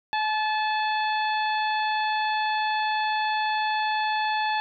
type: harmonic tone with a mistuned harmonic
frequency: 867 Hz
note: A5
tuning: 26 cents flat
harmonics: 1 / 2 / 3 / 4 / 5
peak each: -24 / -30 / -34 / -36 / -38 dBFS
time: 0.13-4.6 s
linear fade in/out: 0 ms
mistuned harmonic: 1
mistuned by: -18 cents
effects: none